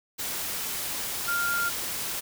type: tone in noise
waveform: sine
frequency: 1396.9 Hz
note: F6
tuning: in tune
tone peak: -25 dBFS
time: 1.27-1.7 s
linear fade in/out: 20 ms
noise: white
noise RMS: -32 dBFS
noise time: 0.18-2.21 s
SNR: +4 dB
effects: none